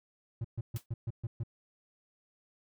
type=tone bursts; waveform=triangle; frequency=114.8 Hz; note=A#2; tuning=26 cents flat; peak=-30 dBFS; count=7; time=0.41-1.435 s; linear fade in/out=5 ms; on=35 ms; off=130 ms
type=noise with exponential decay; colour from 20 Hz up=white; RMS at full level=-42 dBFS; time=0.76-0.86 s; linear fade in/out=2 ms; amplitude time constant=20 ms
effects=none